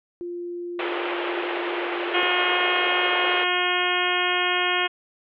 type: tone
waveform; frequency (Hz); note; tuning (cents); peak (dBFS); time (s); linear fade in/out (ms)
sine; 349.2; F4; 0; -29; 0.21-2.23; 0
type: band-pass noise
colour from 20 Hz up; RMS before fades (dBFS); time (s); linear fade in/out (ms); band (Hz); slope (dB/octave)
pink; -29; 0.79-3.44; 2; 350 to 3200; 48
type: harmonic tone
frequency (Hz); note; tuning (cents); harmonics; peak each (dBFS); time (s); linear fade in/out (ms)
359.2; F4; +49; 1 / 2 / 3 / 4 / 5 / 6 / 7 / 8 / 9; -29 / -29 / -29 / -29 / -29 / -29 / -29 / -29 / -29; 2.13-4.88; 20
effects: none